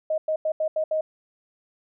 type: tone bursts at uneven times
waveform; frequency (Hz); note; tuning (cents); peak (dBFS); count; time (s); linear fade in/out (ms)
sine; 626; D#5; +10; -21; 6; 0.1-0.18 / 0.28-0.36 / 0.45-0.52 / 0.6-0.68 / 0.76-0.84 / 0.91-1.01; 5
effects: none